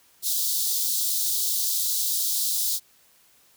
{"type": "high-pass noise", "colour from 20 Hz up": "white", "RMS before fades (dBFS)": -25, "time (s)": [0.22, 2.8], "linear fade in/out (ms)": 50, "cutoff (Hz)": 3600, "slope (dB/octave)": 48, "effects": ["white hiss -59 dBFS RMS until 3.56 s"]}